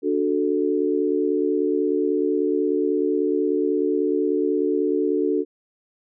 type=chord; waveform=sine; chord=D major; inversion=none; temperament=equal; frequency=293.7 / 370 / 440 Hz; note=D4 / F#4 / A4; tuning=0 / 0 / 0 cents; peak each=-23 dBFS; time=0.02-5.45 s; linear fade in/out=50 ms; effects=none